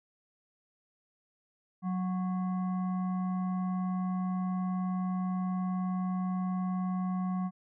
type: tone with frequency modulation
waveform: sine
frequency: 185 Hz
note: F#3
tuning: in tune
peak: -29 dBFS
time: 1.82-7.51 s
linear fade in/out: 50 ms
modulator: 919 Hz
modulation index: 0.41
effects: none